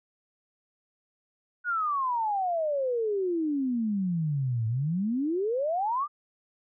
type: exponential two-way sweep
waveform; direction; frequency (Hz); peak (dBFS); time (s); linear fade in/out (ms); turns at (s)
sine; down then up; 1480 to 108.7 to 1232; -25; 1.64-6.08; 50; 4.67
effects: none